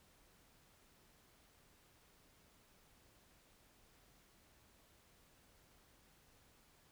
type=silence; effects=pink hiss -69 dBFS RMS until 6.91 s